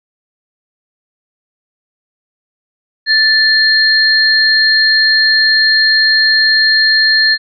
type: tone pair together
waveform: sine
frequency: 1760 / 4213 Hz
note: A6 / C8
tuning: 0 / +11 cents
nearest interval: octave + minor third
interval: 1511 cents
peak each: -10 dBFS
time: 3.06-7.38 s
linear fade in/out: 50 ms
effects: none